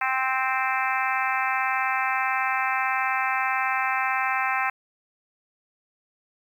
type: harmonic tone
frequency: 261.6 Hz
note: C4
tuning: in tune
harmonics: 3 / 4 / 5 / 6 / 7 / 8 / 9 / 10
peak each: -28 / -29 / -30 / -31 / -31 / -32 / -33 / -33 dBFS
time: 0.01-4.7 s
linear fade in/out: 5 ms
effects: 9-bit